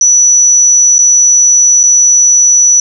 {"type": "tone with dropouts", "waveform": "sine", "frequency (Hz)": 5920, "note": "F#8", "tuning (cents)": 0, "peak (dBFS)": -3, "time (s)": [0.01, 2.8], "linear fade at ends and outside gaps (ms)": 2, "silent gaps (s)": [[0.983, 0.989], [1.832, 1.836]], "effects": []}